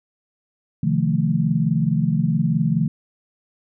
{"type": "chord", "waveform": "sine", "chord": "F dominant seventh", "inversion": "second", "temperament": "equal", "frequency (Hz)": [130.81, 155.56, 174.61, 220], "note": ["C3", "Eb3", "F3", "A3"], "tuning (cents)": [0, 0, 0, 0], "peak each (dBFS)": [-25, -20, -22, -23], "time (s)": [0.83, 2.88], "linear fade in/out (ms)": 5, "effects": []}